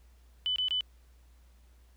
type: tone bursts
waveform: sine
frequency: 3000 Hz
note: F#7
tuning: 23 cents sharp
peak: -27 dBFS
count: 3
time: 0.46-0.808 s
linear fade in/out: 0 ms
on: 100 ms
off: 24 ms
effects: added 60 Hz sine -56 dBFS peak until 1.96 s + pink hiss -69 dBFS RMS until 1.96 s